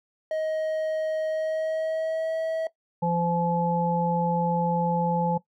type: tone with pitch glide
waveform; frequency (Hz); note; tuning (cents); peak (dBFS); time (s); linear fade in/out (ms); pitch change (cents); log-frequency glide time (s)
triangle; 629 to 645.6; D#5 to E5; +19 to -36; -23; 0.31-2.67; 2; +45; 1.3-2.36
type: harmonic tone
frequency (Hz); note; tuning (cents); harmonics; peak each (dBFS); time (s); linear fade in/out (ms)
171.4; F3; -32; 1 / 3 / 5; -25 / -29 / -26; 3.02-5.38; 10
effects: noise-tail reverb RT60 0.1 s tail -17 dB re dry